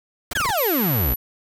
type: noise bursts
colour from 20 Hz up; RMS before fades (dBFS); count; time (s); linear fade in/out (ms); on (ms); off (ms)
pink; -27; 5; 0.31-0.509; 5; 23; 21
type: exponential sweep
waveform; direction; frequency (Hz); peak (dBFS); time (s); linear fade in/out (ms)
35% pulse; down; 1749 to 53; -18; 0.35-1.14; 5
type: tone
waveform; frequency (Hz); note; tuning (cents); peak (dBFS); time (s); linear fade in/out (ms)
sine; 11840; F#9; 0; -22; 0.57-1.16; 10
effects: none